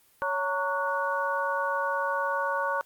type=tone cluster; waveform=sine; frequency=558 / 919 / 1121 / 1469 Hz; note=C#5 / A#5 / C#6 / F#6; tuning=+11 / -25 / +19 / -13 cents; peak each=-31 dBFS; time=0.22-2.81 s; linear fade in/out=0 ms; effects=white hiss -62 dBFS RMS until 2.85 s + Opus 32 kbps